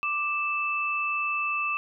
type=tone pair together; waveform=sine; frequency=1178.7 / 2637 Hz; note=D6 / E7; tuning=+6 / 0 cents; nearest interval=octave + major second; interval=1394 cents; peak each=-29 / -27 dBFS; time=0.03-1.77 s; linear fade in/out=0 ms; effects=none